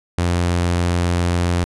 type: tone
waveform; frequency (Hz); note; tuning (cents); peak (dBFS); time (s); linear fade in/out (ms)
sawtooth; 87.31; F2; 0; -12; 0.18-1.64; 0
effects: resampled to 24000 Hz